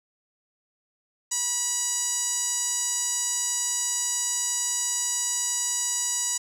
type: tone with band-pass filter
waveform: sawtooth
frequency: 971 Hz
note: B5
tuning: 30 cents flat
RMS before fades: -27 dBFS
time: 1.31-6.38 s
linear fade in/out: 10 ms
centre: 7300 Hz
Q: 6.3
effects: 9-bit